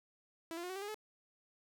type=tone with pitch steps; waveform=sawtooth; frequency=329.6 / 344.4 / 359.8 / 376 / 392.9 / 410.5 / 428.9 Hz; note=E4 / F4 / F#4 / F#4 / G4 / G#4 / A4; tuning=0 / -24 / -48 / +28 / +4 / -20 / -44 cents; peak=-37 dBFS; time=0.51-0.944 s; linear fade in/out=0 ms; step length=62 ms; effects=none

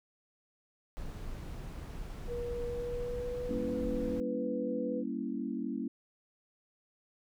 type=noise; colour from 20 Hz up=brown; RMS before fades=-41 dBFS; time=0.97-4.2 s; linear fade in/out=0 ms
type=tone with pitch glide; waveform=sine; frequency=480 to 496.6 Hz; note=B4 to B4; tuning=-49 to +9 cents; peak=-35 dBFS; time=2.27-5.04 s; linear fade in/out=50 ms; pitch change=+58 cents; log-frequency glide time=2.66-3.74 s
type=chord; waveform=sine; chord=G diminished seventh; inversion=none; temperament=equal; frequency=196 / 233.1 / 277.2 / 329.6 Hz; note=G3 / Bb3 / Db4 / Fb4; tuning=0 / 0 / 0 / 0 cents; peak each=-41 / -37 / -38 / -41 dBFS; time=3.49-5.88 s; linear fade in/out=5 ms
effects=none

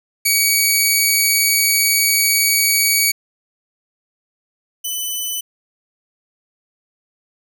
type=tone pair in turn; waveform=10% pulse; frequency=2259 / 3003 Hz; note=C#7 / F#7; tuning=+32 / +25 cents; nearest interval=perfect fourth; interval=493 cents; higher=second; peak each=-4 / -13 dBFS; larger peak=first; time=0.25-3.12 / 4.84-5.41 s; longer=first; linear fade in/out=10 ms; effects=none

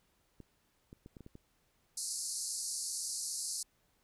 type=clicks; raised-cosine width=3 ms; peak=-37 dBFS; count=7; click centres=0.403 / 0.929 / 1.061 / 1.168 / 1.207 / 1.264 / 1.354 s
type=band-pass noise; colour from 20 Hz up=white; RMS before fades=-39 dBFS; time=1.97-3.63 s; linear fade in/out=5 ms; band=4300 to 11000 Hz; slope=96 dB/octave
effects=pink hiss -74 dBFS RMS until 4.03 s

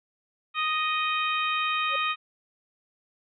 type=harmonic tone; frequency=622.3 Hz; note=D#5; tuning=in tune; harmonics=2 / 3 / 4 / 5 / 6; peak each=-27 / -35 / -29 / -35 / -35 dBFS; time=0.54-2.16 s; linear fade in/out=50 ms
type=tone with exponential growth; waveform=sine; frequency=554.4 Hz; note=C#5; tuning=in tune; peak=-29 dBFS; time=1.86-1.96 s; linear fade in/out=5 ms; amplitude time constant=21 ms
effects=none

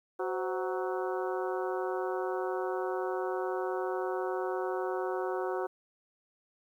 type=harmonic tone with a mistuned harmonic; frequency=186 Hz; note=F#3; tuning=9 cents sharp; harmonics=2 / 3 / 4 / 5 / 6 / 7 / 8; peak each=-33 / -37 / -39 / -41 / -43 / -44 / -45 dBFS; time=0.19-5.67 s; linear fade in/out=10 ms; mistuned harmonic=3; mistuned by=-110 cents; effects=11-bit

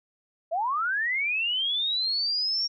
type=linear sweep; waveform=sine; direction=up; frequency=622.3 to 5588 Hz; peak=-24 dBFS; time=0.51-2.68 s; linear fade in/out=20 ms; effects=none

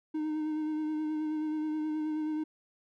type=tone with vibrato; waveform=triangle; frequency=308.3 Hz; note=D#4; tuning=16 cents flat; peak=-28 dBFS; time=0.14-2.44 s; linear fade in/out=10 ms; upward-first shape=sine; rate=9.4 Hz; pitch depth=22 cents each way; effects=none

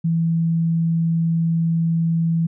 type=tone; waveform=sine; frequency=165.3 Hz; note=E3; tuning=5 cents sharp; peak=-16 dBFS; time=0.04-2.47 s; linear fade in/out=10 ms; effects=none

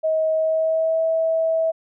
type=tone with pitch glide; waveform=sine; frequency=634 to 649.2 Hz; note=D#5 to E5; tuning=+32 to -27 cents; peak=-17 dBFS; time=0.03-1.72 s; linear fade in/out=20 ms; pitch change=+41 cents; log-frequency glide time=0.32-1.02 s; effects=none

